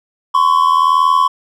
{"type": "tone pair together", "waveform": "triangle", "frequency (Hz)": [1027.5, 1108.7], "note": ["C6", "C#6"], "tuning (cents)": [-32, 0], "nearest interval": "minor second", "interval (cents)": 132, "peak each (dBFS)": -10, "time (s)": [0.34, 1.28], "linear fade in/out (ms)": 10, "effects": []}